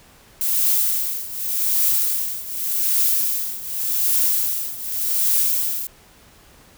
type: noise with tremolo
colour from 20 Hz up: violet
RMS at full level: -17 dBFS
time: 0.41-5.87 s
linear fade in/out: 0 ms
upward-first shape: triangle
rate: 0.86 Hz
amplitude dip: 85%
effects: pink hiss -50 dBFS RMS until 6.77 s